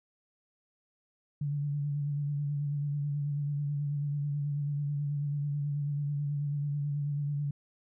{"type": "tone with vibrato", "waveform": "sine", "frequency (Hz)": 144.6, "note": "D3", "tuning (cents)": -27, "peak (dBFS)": -29, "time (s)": [1.41, 7.51], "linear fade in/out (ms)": 5, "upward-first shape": "sine", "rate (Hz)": 9.2, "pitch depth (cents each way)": 33, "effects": []}